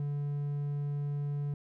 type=tone; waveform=triangle; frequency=144.3 Hz; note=D3; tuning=30 cents flat; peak=-29 dBFS; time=0-1.54 s; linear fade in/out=2 ms; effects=none